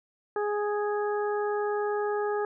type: harmonic tone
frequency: 415.3 Hz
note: G#4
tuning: in tune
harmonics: 1 / 2 / 3 / 4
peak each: -27 / -33 / -37 / -39 dBFS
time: 0.36-2.45 s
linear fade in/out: 2 ms
effects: none